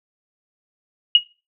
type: tone with exponential decay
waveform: sine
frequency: 2885 Hz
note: F#7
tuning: 44 cents flat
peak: -4 dBFS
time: 1.15-1.24 s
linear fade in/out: 2 ms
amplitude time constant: 18 ms
effects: noise-tail reverb RT60 0.3 s tail -19 dB re dry

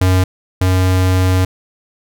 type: tone pair in turn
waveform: square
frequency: 92.6 / 92.6 Hz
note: F#2 / F#2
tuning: +2 / +2 cents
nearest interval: unison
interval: 0 cents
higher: neither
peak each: -10 / -11 dBFS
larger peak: first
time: 0.01-0.24 / 0.61-1.45 s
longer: second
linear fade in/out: 5 ms
effects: none

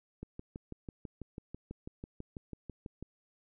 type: click train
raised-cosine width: 3 ms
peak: -29 dBFS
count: 18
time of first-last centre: 0.23-3.026 s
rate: 6.08 Hz
effects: none

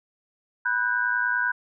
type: tone cluster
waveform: sine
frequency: 981 / 1486 / 1596 Hz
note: B5 / F#6 / G6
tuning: -12 / +7 / +31 cents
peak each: -30 / -24 / -26 dBFS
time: 0.65-1.52 s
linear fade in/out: 10 ms
effects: none

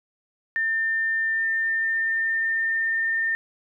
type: tone with pitch glide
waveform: sine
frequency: 1800 to 1810.4 Hz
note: A6 to A6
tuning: +39 to +49 cents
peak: -21 dBFS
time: 0.56-3.35 s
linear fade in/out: 0 ms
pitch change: +10 cents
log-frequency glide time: 1.17-3.13 s
effects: none

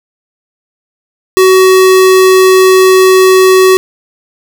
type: tone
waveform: square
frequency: 375.4 Hz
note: F#4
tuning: 25 cents sharp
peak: -3 dBFS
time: 1.37-3.77 s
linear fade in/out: 0 ms
effects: 7-bit

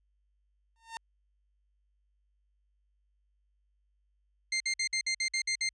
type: tone with exponential growth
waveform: sawtooth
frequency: 910 Hz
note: A#5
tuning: 42 cents flat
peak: -31 dBFS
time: 0.76-0.97 s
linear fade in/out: 0 ms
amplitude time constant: 44 ms
type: tone bursts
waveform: 20% pulse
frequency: 2100 Hz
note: C7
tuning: 6 cents sharp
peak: -23 dBFS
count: 9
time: 4.52-5.691 s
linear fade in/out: 5 ms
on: 83 ms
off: 53 ms
effects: added 50 Hz sine -70 dBFS peak until 5.73 s + resampled to 22050 Hz

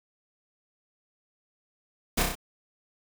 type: noise with echo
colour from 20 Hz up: pink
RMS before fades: -25 dBFS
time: 2.17-2.23 s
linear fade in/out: 10 ms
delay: 31 ms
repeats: 4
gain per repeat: -3 dB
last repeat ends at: 2.354 s
effects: none

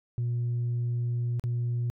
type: tone with dropouts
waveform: sine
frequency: 120 Hz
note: B2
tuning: 49 cents flat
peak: -24 dBFS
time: 0.18-1.9 s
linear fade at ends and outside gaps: 0 ms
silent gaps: 1.396-1.439 s
effects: tanh soft clip ceiling -24 dBFS

